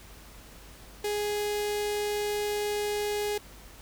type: tone with notch filter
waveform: sawtooth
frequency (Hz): 415.3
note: G#4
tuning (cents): 0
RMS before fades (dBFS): -30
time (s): 1.04-3.38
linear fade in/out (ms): 5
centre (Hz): 1200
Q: 1.4
effects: added 50 Hz sine -51 dBFS peak until 3.81 s + pink hiss -51 dBFS RMS until 3.81 s

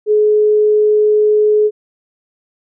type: tone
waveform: sine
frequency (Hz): 423.7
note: G#4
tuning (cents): +35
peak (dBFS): -8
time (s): 0.06-1.71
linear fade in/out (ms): 50
effects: none

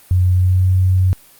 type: tone with pitch glide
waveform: sine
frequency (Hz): 90.9 to 92.81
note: F#2 to F#2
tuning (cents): -30 to +6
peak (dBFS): -10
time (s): 0.11-1.13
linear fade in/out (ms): 0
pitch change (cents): +36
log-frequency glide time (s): 0.3-0.69
effects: white hiss -46 dBFS RMS until 1.39 s + Opus 32 kbps

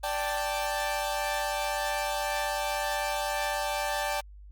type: chord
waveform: sawtooth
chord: D suspended fourth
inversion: none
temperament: equal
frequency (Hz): 587.3 / 784 / 880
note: D5 / G5 / A5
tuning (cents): 0 / 0 / 0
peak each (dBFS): -29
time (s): 0.03-4.21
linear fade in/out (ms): 10
effects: added 50 Hz sine -45 dBFS peak until 4.51 s + Opus 32 kbps

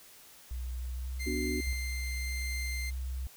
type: tone with pitch glide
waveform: sine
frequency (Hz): 61.74 to 66.55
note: B1 to C2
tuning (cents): 0 to +30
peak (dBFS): -34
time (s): 0.51-1.73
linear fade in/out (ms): 0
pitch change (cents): +130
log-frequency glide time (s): 0.78-1.53
type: tone with tremolo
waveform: sawtooth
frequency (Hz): 2093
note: C7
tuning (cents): 0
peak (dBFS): -33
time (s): 1.19-2.91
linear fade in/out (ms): 20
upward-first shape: triangle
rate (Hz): 0.91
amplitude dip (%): 25
type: chord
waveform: sine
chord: B minor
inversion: none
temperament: equal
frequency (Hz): 246.9 / 293.7 / 370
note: B3 / D4 / F#4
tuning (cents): 0 / 0 / 0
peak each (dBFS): -36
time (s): 1.26-1.61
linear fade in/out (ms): 10
type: tone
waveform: sine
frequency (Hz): 64.4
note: C2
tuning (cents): -27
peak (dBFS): -33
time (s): 1.67-3.27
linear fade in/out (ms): 0
effects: white hiss -55 dBFS RMS until 3.36 s

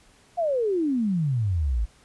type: exponential sweep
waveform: sine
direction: down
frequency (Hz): 722 to 50.5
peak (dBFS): -21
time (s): 0.37-1.86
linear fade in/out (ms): 20
effects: pink hiss -57 dBFS RMS until 2.04 s + resampled to 24000 Hz

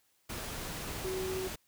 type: tone in noise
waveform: sine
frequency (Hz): 375.1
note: F#4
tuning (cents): +24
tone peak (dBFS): -34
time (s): 1.04-1.48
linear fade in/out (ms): 10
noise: pink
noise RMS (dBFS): -40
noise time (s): 0.29-1.56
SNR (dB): +3
effects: white hiss -72 dBFS RMS until 1.67 s

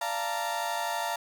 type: chord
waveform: 35% pulse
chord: Bb major seventh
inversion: first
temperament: equal with one note detuned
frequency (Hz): 587.3 / 689.2 / 880 / 932.3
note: D5 / F5 / A5 / Bb5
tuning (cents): 0 / -23 / 0 / 0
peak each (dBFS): -38 / -32 / -33 / -32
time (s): 0.01-1.16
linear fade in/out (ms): 5
effects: 10-bit

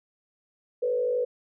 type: tone with frequency modulation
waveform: sine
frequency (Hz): 493.9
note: B4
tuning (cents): 0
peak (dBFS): -23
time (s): 0.82-1.25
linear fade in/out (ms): 10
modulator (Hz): 51.8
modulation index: 0.68
effects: none

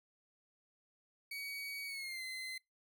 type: tone with pitch glide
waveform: 30% pulse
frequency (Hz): 2255 to 2056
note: C#7 to C7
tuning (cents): +29 to -31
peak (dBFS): -39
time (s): 1.31-2.58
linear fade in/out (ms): 5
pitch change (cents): -160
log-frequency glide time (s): 1.86-2.23
effects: noise-tail reverb RT60 0.2 s tail -26 dB re dry

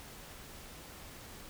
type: silence
effects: pink hiss -50 dBFS RMS until 1.49 s

